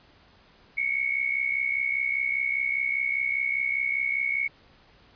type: tone pair together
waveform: sine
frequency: 2190 / 2255 Hz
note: C#7 / C#7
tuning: -22 / +29 cents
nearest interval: minor second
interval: 51 cents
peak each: -26 / -28 dBFS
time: 0.77-4.48 s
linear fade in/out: 10 ms
effects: pink hiss -57 dBFS RMS until 5.15 s + resampled to 11025 Hz